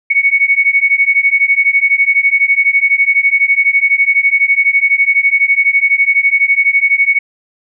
sine beating tone pair, 2217 / 2229 Hz, C#7 / C#7, 0 / +9 cents, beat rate 12 Hz, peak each -11 dBFS, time 0.1-7.19 s, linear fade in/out 10 ms, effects none

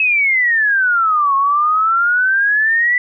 sine exponential two-way sweep, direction down then up, 2599 to 1086 to 1988 Hz, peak -11 dBFS, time 0-2.98 s, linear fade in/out 2 ms, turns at 1.35 s, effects none

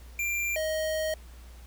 square tone pair in turn, 2374 / 627.6 Hz, D7 / D#5, +18 / +15 cents, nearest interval octave + major seventh, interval 2303 cents, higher first, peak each -28 / -28 dBFS, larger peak neither, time 0.19-0.56 / 0.56-1.14 s, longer second, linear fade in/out 2 ms, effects added 60 Hz sine -45 dBFS peak until 1.66 s + pink hiss -56 dBFS RMS until 1.66 s

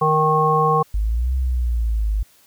harmonic tone, 155.56 Hz, D#3, in tune, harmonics 1 / 3 / 5 / 7, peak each -21 / -20 / -21 / -17 dBFS, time 0.01-0.83 s, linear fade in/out 10 ms
sine exponential two-way sweep, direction up then down, 50.3 to 65.6 to 50.3 Hz, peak -17 dBFS, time 0.94-2.23 s, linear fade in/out 5 ms, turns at 1.35 s
effects white hiss -54 dBFS RMS until 2.46 s

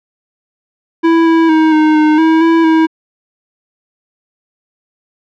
square tone with pitch steps, 330.3 / 328 / 316.3 / 309.4 / 306.7 / 321.5 / 329.5 / 321.3 Hz, E4 / E4 / D#4 / D#4 / D#4 / E4 / E4 / E4, +4 / -9 / +29 / -10 / -25 / -43 / -1 / -44 cents, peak -7 dBFS, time 1.03-2.87 s, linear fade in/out 20 ms, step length 230 ms, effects low-pass 2000 Hz 12 dB/octave

